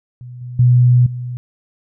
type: tone with level steps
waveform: sine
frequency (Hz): 123.47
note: B2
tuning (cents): 0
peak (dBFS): -30 / -26 / -7 / -22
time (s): 0.21-1.37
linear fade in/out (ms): 0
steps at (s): 0.41 / 0.59 / 1.06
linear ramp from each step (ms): 5
effects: none